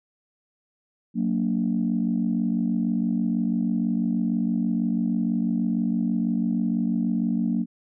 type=chord; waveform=sine; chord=Gb augmented; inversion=none; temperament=just; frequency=185 / 231.2 / 289.1 Hz; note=Gb3 / Bb3 / D4; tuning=0 / -14 / -27 cents; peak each=-25 / -23 / -29 dBFS; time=1.14-7.66 s; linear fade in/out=50 ms; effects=tanh soft clip ceiling -13 dBFS